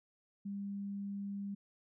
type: tone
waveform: sine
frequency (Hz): 200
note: G3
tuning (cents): +35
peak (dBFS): -38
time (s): 0.45-1.55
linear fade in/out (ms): 10
effects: none